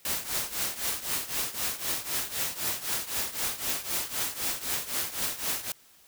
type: noise with tremolo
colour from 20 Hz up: white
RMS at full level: -28 dBFS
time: 0.05-5.72 s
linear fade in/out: 2 ms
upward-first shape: triangle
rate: 3.9 Hz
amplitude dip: 85%
effects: white hiss -58 dBFS RMS until 6.07 s